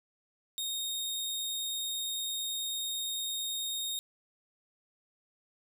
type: tone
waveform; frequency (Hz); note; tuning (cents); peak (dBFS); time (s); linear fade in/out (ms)
sawtooth; 3709; A#7; -9; -30; 0.58-3.99; 0
effects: none